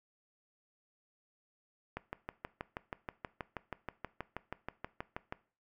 click train, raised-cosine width 0.5 ms, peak -23 dBFS, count 22, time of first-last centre 1.97-5.325 s, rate 6.26 Hz, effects noise-tail reverb RT60 0.4 s tail -19 dB re dry

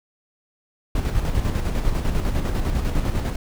brown noise with tremolo, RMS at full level -20 dBFS, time 0.95-3.36 s, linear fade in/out 5 ms, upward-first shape square, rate 10 Hz, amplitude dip 45%, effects none

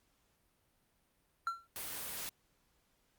triangle tone with exponential decay, 1359 Hz, F6, 48 cents flat, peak -28 dBFS, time 1.47-1.67 s, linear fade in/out 1 ms, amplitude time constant 43 ms
white noise, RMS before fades -42 dBFS, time 1.76-2.29 s, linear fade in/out 0 ms
effects pink hiss -75 dBFS RMS until 3.18 s + Opus 48 kbps

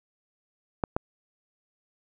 clicks, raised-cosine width 1 ms, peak -11 dBFS, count 2, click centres 0.838 / 0.965 s, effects none

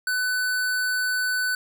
square tone, 1500 Hz, F#6, 23 cents sharp, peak -23 dBFS, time 0.07-1.55 s, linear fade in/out 2 ms, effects none

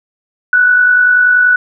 sine tone with amplitude modulation, 1480 Hz, F#6, in tune, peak -4 dBFS, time 0.53-1.56 s, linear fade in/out 2 ms, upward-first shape sine, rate 50.3 Hz, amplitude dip 40%, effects none

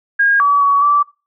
sine tone with pitch steps, 1627 / 1143 / 1128 / 1161 Hz, G#6 / D6 / C#6 / D6, -36 / -47 / +30 / -20 cents, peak -9 dBFS, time 0.19-1.03 s, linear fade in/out 10 ms, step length 210 ms, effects noise-tail reverb RT60 0.3 s tail -22 dB re dry

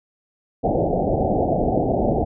white low-pass noise, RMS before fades -20 dBFS, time 0.63-2.25 s, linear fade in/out 20 ms, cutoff 780 Hz, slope 96 dB/octave, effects none

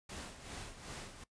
pink noise with tremolo, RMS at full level -45 dBFS, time 0.09-1.24 s, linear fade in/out 5 ms, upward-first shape sine, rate 2.6 Hz, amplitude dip 65%, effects noise-tail reverb RT60 0.1 s tail -19 dB re dry + resampled to 22050 Hz

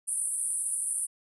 white band-pass noise, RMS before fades -31 dBFS, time 0.07-1.07 s, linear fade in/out 20 ms, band 9000 to 10000 Hz, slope 96 dB/octave, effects none

